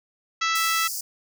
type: harmonic tone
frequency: 659.3 Hz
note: E5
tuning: in tune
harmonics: 2 / 3 / 4 / 5 / 6 / 7 / 8 / 9 / 10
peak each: -24 / -28 / -30 / -32 / -34 / -35 / -36 / -37 / -38 dBFS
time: 0.41-0.88 s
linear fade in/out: 10 ms
type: high-pass noise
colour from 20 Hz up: pink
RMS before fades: -31 dBFS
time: 0.55-1.01 s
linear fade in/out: 5 ms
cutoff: 4700 Hz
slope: 96 dB/octave
effects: none